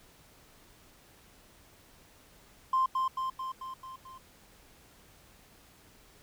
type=tone with echo; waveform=triangle; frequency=1046.5 Hz; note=C6; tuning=in tune; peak=-20 dBFS; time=2.73-2.86 s; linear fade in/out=5 ms; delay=220 ms; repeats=6; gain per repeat=-4 dB; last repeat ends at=4.18 s; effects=tanh soft clip ceiling -21 dBFS + pink hiss -59 dBFS RMS until 6.22 s